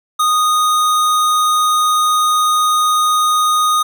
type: tone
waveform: square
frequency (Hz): 1238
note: D#6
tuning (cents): -9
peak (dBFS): -12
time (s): 0.19-3.83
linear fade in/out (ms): 10
effects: none